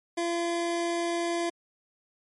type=tone; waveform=25% pulse; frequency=341.2 Hz; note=F4; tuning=40 cents flat; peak=-23 dBFS; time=0.17-1.5 s; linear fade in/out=10 ms; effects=MP3 48 kbps